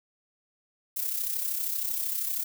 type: noise with amplitude modulation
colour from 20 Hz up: violet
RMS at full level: -28 dBFS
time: 0.96-2.44 s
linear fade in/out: 10 ms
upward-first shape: sine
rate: 32.8 Hz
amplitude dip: 55%
effects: none